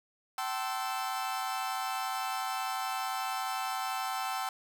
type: chord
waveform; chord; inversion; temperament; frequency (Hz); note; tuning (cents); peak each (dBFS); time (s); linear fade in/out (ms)
40% pulse; A minor seventh; third; equal with one note detuned; 768.7 / 880 / 1046.5 / 1318.5; G5 / A5 / C6 / E6; -34 / 0 / 0 / 0; -35 / -39 / -39 / -37; 0.38-4.49; 2
effects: none